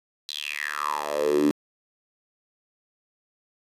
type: tone with high-pass filter sweep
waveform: 10% pulse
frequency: 74.1 Hz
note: D2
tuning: 16 cents sharp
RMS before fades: -26 dBFS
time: 0.29-1.51 s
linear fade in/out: 0 ms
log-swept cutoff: 4000 to 260 Hz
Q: 6.9
effects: resampled to 32000 Hz

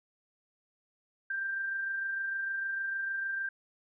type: tone with amplitude modulation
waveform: sine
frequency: 1580 Hz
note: G6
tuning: 13 cents sharp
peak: -30 dBFS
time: 1.3-3.49 s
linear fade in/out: 5 ms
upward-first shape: sine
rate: 26.6 Hz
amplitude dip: 30%
effects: none

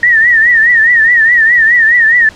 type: tone with vibrato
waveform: sine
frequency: 1856 Hz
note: A#6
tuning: 8 cents flat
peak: -4 dBFS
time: 0.03-2.29 s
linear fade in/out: 2 ms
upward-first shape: triangle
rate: 4.8 Hz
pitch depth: 120 cents each way
effects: pink hiss -35 dBFS RMS until 2.35 s + low-pass 6000 Hz 12 dB/octave

